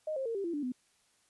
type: tone with pitch steps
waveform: sine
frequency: 619 / 532.7 / 458.4 / 394.5 / 339.5 / 292.1 / 251.4 Hz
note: D#5 / C5 / A#4 / G4 / F4 / D4 / B3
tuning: -9 / +31 / -29 / +11 / -49 / -9 / +31 cents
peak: -32 dBFS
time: 0.07-0.721 s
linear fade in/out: 5 ms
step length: 93 ms
effects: white hiss -70 dBFS RMS until 1.29 s + resampled to 24000 Hz